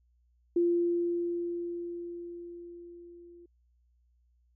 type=tone with level ramp; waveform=sine; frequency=345.5 Hz; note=F4; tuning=19 cents flat; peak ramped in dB=-22 to -50 dBFS; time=0.56-3.46 s; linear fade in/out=5 ms; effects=added 60 Hz sine -65 dBFS peak until 4.55 s